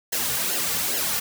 white noise with flanger, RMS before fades -25 dBFS, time 0.12-1.2 s, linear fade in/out 10 ms, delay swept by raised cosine 0.83 to 3.13 ms, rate 2.4 Hz, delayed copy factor -0.75, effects none

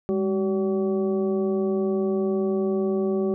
harmonic tone with a mistuned harmonic, 190.3 Hz, F#3, 49 cents sharp, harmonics 1 / 2 / 3 / 4 / 6, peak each -25 / -23 / -33 / -40 / -43 dBFS, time 0.09-3.34 s, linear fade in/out 0 ms, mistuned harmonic 1, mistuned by +110 cents, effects none

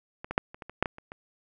clicks, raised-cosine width 0.5 ms, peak -23 / -18 / -7 / -28 / -25 / -26 / -7 / -15 / -29 / -25 dBFS, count 10, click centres 0.245 / 0.31 / 0.379 / 0.545 / 0.622 / 0.696 / 0.826 / 0.858 / 0.984 / 1.119 s, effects none

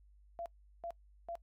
sine tone bursts, 681 Hz, F5, 44 cents flat, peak -39 dBFS, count 3, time 0.39-1.354 s, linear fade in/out 0 ms, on 68 ms, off 380 ms, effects noise-tail reverb RT60 0.1 s tail -22 dB re dry + added 50 Hz sine -60 dBFS peak until 1.42 s

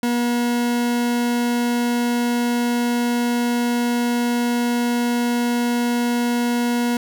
40% pulse tone, 240 Hz, B3, 49 cents flat, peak -17 dBFS, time 0.03-6.97 s, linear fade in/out 2 ms, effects none

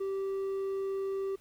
sine tone with hard clipping, 389.1 Hz, G4, 13 cents flat, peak -32 dBFS, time 0-1.36 s, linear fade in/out 10 ms, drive 3 dB, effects pink hiss -63 dBFS RMS until 1.4 s

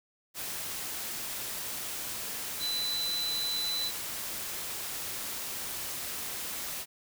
sine tone in noise, 4000 Hz, B7, 21 cents sharp, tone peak -30 dBFS, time 2.59-3.92 s, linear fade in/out 50 ms, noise white, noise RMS -37 dBFS, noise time 0.34-6.86 s, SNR +4 dB, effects none

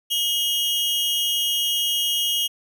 40% pulse tone pair together, 2885 / 3238 Hz, F#7 / G#7, -44 / -45 cents, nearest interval major second, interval 199 cents, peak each -22 / -23 dBFS, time 0.1-2.48 s, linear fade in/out 20 ms, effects none

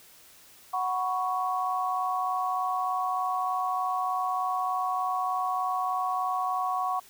sine chord, F# suspended fourth, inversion none, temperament just, 740 / 986.7 / 1110 Hz, F#5 / B5 / C#6, 0 / -2 / +2 cents, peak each -29 / -35 / -29 dBFS, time 0.73-7 s, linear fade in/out 10 ms, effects white hiss -54 dBFS RMS until 7.09 s

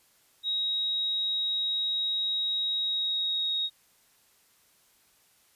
sine tone with pitch glide, 3799 to 3762 Hz, A#7 to A#7, +32 to +15 cents, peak -26 dBFS, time 0.43-3.7 s, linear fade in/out 50 ms, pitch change -17 cents, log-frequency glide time 2.75-3.54 s, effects white hiss -64 dBFS RMS until 5.55 s + resampled to 32000 Hz

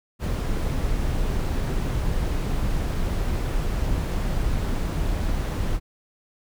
brown noise, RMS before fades -24 dBFS, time 0.19-5.8 s, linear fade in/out 50 ms, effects none

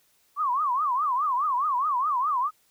sine tone with vibrato, 1101 Hz, C#6, 12 cents flat, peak -22 dBFS, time 0.36-2.51 s, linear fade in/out 50 ms, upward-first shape triangle, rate 4.8 Hz, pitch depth 260 cents each way, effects white hiss -65 dBFS RMS until 2.7 s

